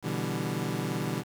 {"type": "chord", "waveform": "25% pulse", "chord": "E minor seventh", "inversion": "second", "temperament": "equal", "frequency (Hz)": [123.47, 146.83, 164.81, 196], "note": ["B2", "D3", "E3", "G3"], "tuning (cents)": [0, 0, 0, 0], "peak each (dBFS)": -31, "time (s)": [0.02, 1.24], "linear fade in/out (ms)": 50, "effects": ["8-bit"]}